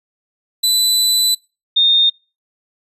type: tone pair in turn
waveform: sawtooth / sine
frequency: 3994 / 3661 Hz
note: B7 / A#7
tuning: +19 / -32 cents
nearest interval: major second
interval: 151 cents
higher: first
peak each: -9 dBFS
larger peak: neither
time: 0.63-1.35 / 1.76-2.1 s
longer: first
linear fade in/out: 10 ms
effects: noise-tail reverb RT60 0.3 s tail -25 dB re dry + resampled to 32000 Hz